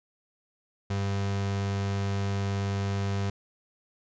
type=tone; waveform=35% pulse; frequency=99 Hz; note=G2; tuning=18 cents sharp; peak=-25 dBFS; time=0.9-3.3 s; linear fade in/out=5 ms; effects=resampled to 16000 Hz